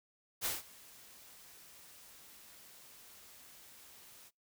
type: noise with ADSR envelope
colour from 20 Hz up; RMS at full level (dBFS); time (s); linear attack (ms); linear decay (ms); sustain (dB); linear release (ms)
white; -34; 0.41-4.31; 42; 170; -23; 41
effects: noise-tail reverb RT60 0.2 s tail -26 dB re dry